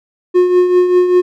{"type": "tone with tremolo", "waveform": "triangle", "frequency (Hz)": 360, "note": "F#4", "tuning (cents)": -47, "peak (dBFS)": -3, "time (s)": [0.34, 1.22], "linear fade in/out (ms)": 20, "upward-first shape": "triangle", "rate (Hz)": 5.1, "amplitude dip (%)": 60, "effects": []}